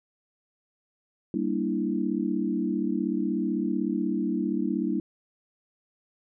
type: chord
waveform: sine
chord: E half-diminished seventh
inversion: first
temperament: equal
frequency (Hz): 196 / 233.1 / 293.7 / 329.6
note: G3 / Bb3 / D4 / E4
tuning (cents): 0 / 0 / 0 / 0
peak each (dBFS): -30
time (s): 1.34-5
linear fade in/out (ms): 2
effects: none